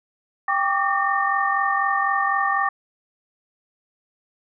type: tone cluster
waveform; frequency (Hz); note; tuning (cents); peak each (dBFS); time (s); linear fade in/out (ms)
sine; 790 / 1142 / 1186 / 1825; G5 / D6 / D6 / A#6; +13 / -49 / +17 / -37; -24; 0.48-2.69; 5
effects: none